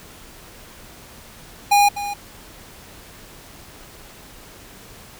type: tone with echo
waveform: square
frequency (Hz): 816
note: G#5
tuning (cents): -31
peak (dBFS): -12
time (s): 1.71-1.89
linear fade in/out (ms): 10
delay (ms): 250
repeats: 1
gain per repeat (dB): -13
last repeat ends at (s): 2.14
effects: pink hiss -43 dBFS RMS until 5.19 s